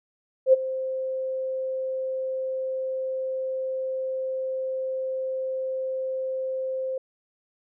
sine tone with ADSR envelope, 523.3 Hz, C5, in tune, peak -10 dBFS, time 0.46-6.98 s, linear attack 71 ms, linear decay 20 ms, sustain -16 dB, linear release 4 ms, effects none

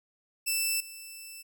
10% pulse tone with level steps, 2652 Hz, E7, 10 cents sharp, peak -18 / -34 dBFS, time 0.46-1.43 s, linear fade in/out 20 ms, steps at 0.8 s, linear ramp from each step 5 ms, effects none

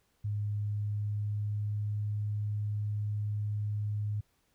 sine tone with pitch glide, 103.83 to 104.55 Hz, G#2 to G#2, 0 to +12 cents, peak -30 dBFS, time 0.24-4.21 s, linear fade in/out 10 ms, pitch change +12 cents, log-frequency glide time 0.62-2.02 s, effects pink hiss -73 dBFS RMS until 4.54 s

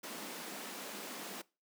pink high-pass noise, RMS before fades -45 dBFS, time 0.03-1.42 s, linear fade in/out 10 ms, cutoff 190 Hz, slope 48 dB/octave, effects noise-tail reverb RT60 0.3 s tail -22 dB re dry

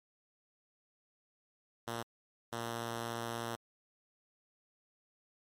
5% pulse tone bursts at uneven times, 116.54 Hz, A#2, in tune, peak -26 dBFS, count 2, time 1.87-2.03 / 2.52-3.56 s, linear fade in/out 10 ms, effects MP3 64 kbps

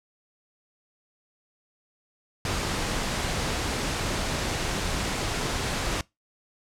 pink noise, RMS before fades -28 dBFS, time 2.45-6.01 s, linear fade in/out 2 ms, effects noise-tail reverb RT60 0.2 s tail -23 dB re dry + low-pass 8000 Hz 12 dB/octave

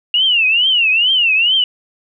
sine tone with vibrato, 2820 Hz, F7, 16 cents sharp, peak -10 dBFS, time 0.14-1.64 s, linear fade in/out 2 ms, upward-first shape triangle, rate 2.3 Hz, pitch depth 220 cents each way, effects none

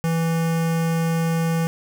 square tone with notch filter, 164.81 Hz, E3, in tune, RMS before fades -21 dBFS, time 0.04-1.67 s, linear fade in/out 0 ms, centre 3900 Hz, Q 2, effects none

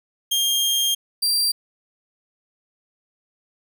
sawtooth tone pair in turn, 3214 / 4718 Hz, G7 / D8, +43 / +7 cents, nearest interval perfect fifth, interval 664 cents, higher second, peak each -15 dBFS, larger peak neither, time 0.31-0.95 / 1.22-1.52 s, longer first, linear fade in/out 10 ms, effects none

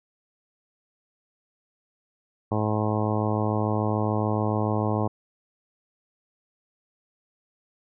harmonic tone, 106.9 Hz, A2, 49 cents flat, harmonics 1 / 2 / 3 / 4 / 5 / 6 / 7 / 8 / 9 / 10, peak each -26 / -29 / -31 / -32 / -33 / -34 / -34 / -35 / -36 / -36 dBFS, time 2.51-5.08 s, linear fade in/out 10 ms, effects none

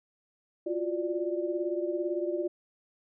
sine tone cluster, 345.9 / 363.7 / 590 Hz, F4 / F#4 / D5, -17 / -30 / +8 cents, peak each -31 / -34 / -34 dBFS, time 0.66-2.48 s, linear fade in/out 10 ms, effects none

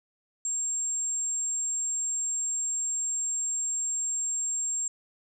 sine tone, 7459 Hz, A#8, in tune, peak -27 dBFS, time 0.45-4.88 s, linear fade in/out 2 ms, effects none

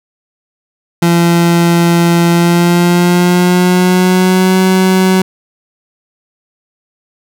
30% pulse tone with pitch glide, 170.7 to 187.23 Hz, F3 to F#3, -39 to +21 cents, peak -4 dBFS, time 1.02-5.22 s, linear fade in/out 5 ms, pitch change +160 cents, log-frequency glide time 2.3-4.59 s, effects none

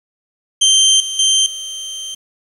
25% pulse tone with level steps, 3136 Hz, G7, in tune, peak -5 / -17 / -7 / -21 dBFS, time 0.61-2.15 s, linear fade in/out 10 ms, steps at 1 / 1.19 / 1.46 s, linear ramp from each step 2 ms, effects resampled to 32000 Hz + 7-bit

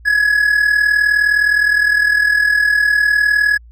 triangle tone with amplitude modulation, 1684 Hz, G#6, 24 cents sharp, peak -6 dBFS, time 0.05-3.58 s, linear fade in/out 20 ms, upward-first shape sine, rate 39.6 Hz, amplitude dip 65%, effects added 58 Hz sine -38 dBFS peak until 3.71 s

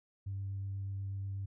sine tone with vibrato, 98 Hz, G2, in tune, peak -35 dBFS, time 0.26-1.46 s, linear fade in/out 10 ms, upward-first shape sine, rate 8.2 Hz, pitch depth 9 cents each way, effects tanh soft clip ceiling -32 dBFS

